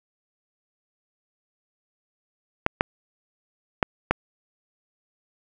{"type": "clicks", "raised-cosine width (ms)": 0.5, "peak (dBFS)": -3, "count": 4, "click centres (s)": [2.664, 2.809, 3.828, 4.11], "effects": []}